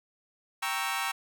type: chord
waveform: 20% pulse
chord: G diminished seventh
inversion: none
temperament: equal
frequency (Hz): 784 / 932.3 / 1108.7 / 1318.5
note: G5 / Bb5 / Db6 / Fb6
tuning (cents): 0 / 0 / 0 / 0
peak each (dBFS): -30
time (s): 0.62-1.12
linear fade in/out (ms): 10
effects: none